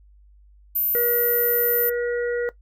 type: tone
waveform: sine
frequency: 13560 Hz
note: G#9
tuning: 35 cents sharp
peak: -20 dBFS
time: 0.75-1.9 s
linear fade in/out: 10 ms
type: harmonic tone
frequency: 480 Hz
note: B4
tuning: 49 cents flat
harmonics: 1 / 3 / 4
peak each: -22 / -32 / -34 dBFS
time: 0.95-2.49 s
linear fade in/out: 0 ms
effects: noise-tail reverb RT60 0.1 s tail -17 dB re dry + added 50 Hz sine -49 dBFS peak until 2.61 s